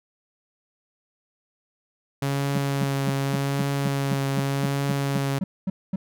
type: tone with vibrato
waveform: sawtooth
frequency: 138.59 Hz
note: C#3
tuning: in tune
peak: -19 dBFS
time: 2.22-5.39 s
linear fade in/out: 5 ms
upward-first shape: triangle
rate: 0.85 Hz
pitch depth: 20 cents each way
type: tone bursts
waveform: triangle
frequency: 189.7 Hz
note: F#3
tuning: 43 cents sharp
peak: -20 dBFS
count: 14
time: 2.55-5.96 s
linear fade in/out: 5 ms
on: 30 ms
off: 230 ms
effects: none